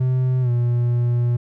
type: tone with pitch glide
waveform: triangle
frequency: 128.3 to 120.4 Hz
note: C3 to B2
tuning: -34 to -44 cents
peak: -14 dBFS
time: 0-1.37 s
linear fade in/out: 10 ms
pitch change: -110 cents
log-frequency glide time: 0.41-0.5 s
effects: none